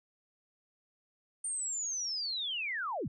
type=linear sweep; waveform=sine; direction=down; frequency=8930 to 81.7 Hz; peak=-33 dBFS; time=1.44-3.08 s; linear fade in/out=5 ms; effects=none